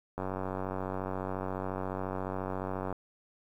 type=click train; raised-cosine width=1 ms; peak=-21 dBFS; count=260; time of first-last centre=0.18-2.927 s; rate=94.3 Hz; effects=10-bit